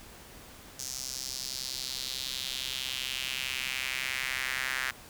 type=tone with high-pass filter sweep; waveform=sawtooth; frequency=130.81 Hz; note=C3; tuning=in tune; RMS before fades=-35 dBFS; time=0.79-4.91 s; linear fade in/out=5 ms; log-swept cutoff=6000 to 1700 Hz; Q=2.7; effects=pink hiss -50 dBFS RMS until 5.09 s